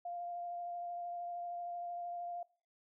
sine tone with vibrato, 698.5 Hz, F5, in tune, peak -39 dBFS, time 0.05-2.43 s, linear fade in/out 5 ms, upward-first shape sine, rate 13 Hz, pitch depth 12 cents each way, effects noise-tail reverb RT60 0.4 s tail -22 dB re dry

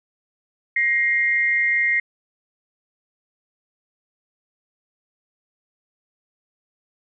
sine tone pair together, 1889.2 / 2114 Hz, A#6 / C7, +23 / +17 cents, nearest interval major second, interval 194 cents, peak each -20 / -19 dBFS, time 0.76-2 s, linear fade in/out 5 ms, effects none

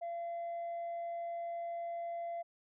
sine tone, 683 Hz, F5, 39 cents flat, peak -35 dBFS, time 0.01-2.43 s, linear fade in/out 20 ms, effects tanh soft clip ceiling -36 dBFS

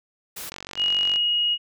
white noise, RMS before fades -35 dBFS, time 0.36-0.5 s, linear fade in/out 10 ms
click train, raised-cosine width 0.2 ms, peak -17 dBFS, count 31, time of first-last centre 0.52-1.16 s, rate 46.9 Hz
sine tone, 2884 Hz, F#7, 45 cents flat, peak -19 dBFS, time 0.76-1.58 s, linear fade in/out 50 ms
effects none

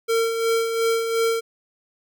square tone with tremolo, 456 Hz, A#4, 38 cents flat, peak -18 dBFS, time 0.08-1.41 s, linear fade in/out 20 ms, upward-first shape sine, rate 2.8 Hz, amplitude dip 50%, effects none

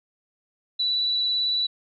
sine tone with vibrato, 3951 Hz, B7, in tune, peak -21 dBFS, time 0.79-1.67 s, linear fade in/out 10 ms, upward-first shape triangle, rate 18 Hz, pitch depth 16 cents each way, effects none

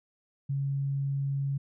sine tone, 138.59 Hz, C#3, in tune, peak -27 dBFS, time 0.49-1.58 s, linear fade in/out 10 ms, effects none

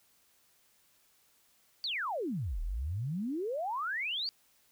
sine exponential two-way sweep, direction down then up, 4740 to 36.35 to 4740 Hz, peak -32 dBFS, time 1.84-4.29 s, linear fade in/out 0 ms, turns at 2.61 s, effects white hiss -68 dBFS RMS until 4.71 s

